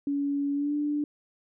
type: tone with pitch glide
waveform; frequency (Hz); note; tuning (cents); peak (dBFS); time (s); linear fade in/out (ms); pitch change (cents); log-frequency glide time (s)
sine; 283.2 to 294.2; C#4 to D4; +37 to +3; -25; 0.07-1.04; 2; +66; 0.54-0.75
effects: none